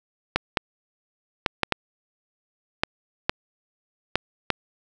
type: clicks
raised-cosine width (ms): 0.3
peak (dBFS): -3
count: 9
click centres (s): 0.36 / 0.572 / 1.462 / 1.633 / 1.723 / 2.835 / 3.295 / 4.156 / 4.503
effects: none